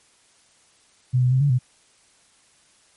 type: tone with pitch steps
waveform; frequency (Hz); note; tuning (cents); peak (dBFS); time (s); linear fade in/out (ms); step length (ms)
sine; 126.2 / 125.5 / 130.4 / 143.3 / 125.9; B2 / B2 / C3 / D3 / B2; +38 / +28 / -5 / -42 / +34; -15; 1.13-1.59; 20; 92
effects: white hiss -58 dBFS RMS until 2.96 s + MP3 48 kbps